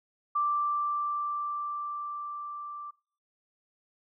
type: tone with level ramp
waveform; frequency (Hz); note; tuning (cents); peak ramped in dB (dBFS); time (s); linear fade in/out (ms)
sine; 1174.7; D6; 0; -24 to -38; 0.35-2.91; 10
effects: noise-tail reverb RT60 0.5 s tail -25 dB re dry